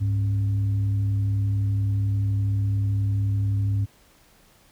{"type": "tone with frequency modulation", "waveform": "sine", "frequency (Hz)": 101.9, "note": "G#2", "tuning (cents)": -32, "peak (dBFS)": -20, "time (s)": [0, 3.86], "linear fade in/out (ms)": 20, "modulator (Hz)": 168, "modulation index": 0.26, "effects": ["pink hiss -57 dBFS RMS until 4.71 s"]}